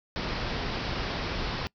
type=low-pass noise; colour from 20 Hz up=pink; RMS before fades=-32 dBFS; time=0.16-1.67 s; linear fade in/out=0 ms; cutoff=5400 Hz; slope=96 dB/octave; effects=noise-tail reverb RT60 0.1 s tail -24 dB re dry